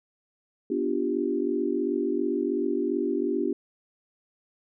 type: chord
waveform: sine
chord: G dominant seventh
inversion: first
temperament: equal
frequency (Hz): 246.9 / 293.7 / 349.2 / 392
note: B3 / D4 / F4 / G4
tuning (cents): 0 / 0 / 0 / 0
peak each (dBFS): -31 / -29 / -29 / -29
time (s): 0.7-3.53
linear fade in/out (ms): 5
effects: none